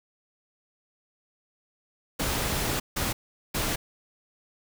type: noise bursts at uneven times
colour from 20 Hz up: pink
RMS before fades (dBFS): -28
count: 3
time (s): 2.19-2.8 / 2.96-3.13 / 3.54-3.76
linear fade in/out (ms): 10
effects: none